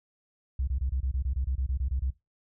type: tone bursts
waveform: sine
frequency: 65.41 Hz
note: C2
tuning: in tune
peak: -24 dBFS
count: 14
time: 0.59-2.104 s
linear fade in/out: 5 ms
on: 84 ms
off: 26 ms
effects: noise-tail reverb RT60 0.2 s tail -20 dB re dry + tanh soft clip ceiling -22 dBFS